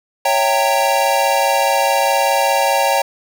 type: chord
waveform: square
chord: C# diminished seventh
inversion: none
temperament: equal with one note detuned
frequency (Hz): 554.4 / 659.3 / 784 / 918.4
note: C#5 / E5 / G5 / Bb5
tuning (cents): 0 / 0 / 0 / -26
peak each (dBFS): -19 / -23 / -18 / -19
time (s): 0.25-3.02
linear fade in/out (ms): 5
effects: none